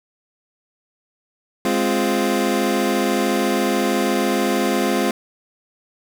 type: chord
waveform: 25% pulse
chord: F minor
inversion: first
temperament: equal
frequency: 207.7 / 261.6 / 349.2 Hz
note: Ab3 / C4 / F4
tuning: 0 / 0 / 0 cents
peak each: -18 dBFS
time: 1.65-5.11 s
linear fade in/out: 2 ms
effects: none